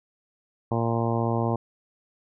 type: harmonic tone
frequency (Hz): 115.8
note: A#2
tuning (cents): -11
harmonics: 1 / 2 / 3 / 4 / 5 / 6 / 7 / 8 / 9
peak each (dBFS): -26 / -29 / -31 / -32 / -33 / -34 / -34 / -35 / -36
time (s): 0.71-1.56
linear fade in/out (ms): 5
effects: none